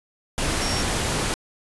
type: tone in noise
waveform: sine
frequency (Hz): 5550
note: F8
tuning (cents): -12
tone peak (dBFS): -29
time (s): 0.62-0.82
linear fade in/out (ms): 0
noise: pink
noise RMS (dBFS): -24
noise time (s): 0.38-1.34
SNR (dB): -8
effects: resampled to 24000 Hz